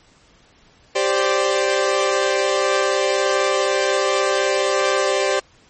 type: chord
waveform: sawtooth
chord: G suspended fourth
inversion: none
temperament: equal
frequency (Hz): 392 / 523.3 / 587.3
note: G4 / C5 / D5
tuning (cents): 0 / 0 / 0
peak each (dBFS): -17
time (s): 0.95-5.4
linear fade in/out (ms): 10
effects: pink hiss -53 dBFS RMS until 5.69 s + MP3 32 kbps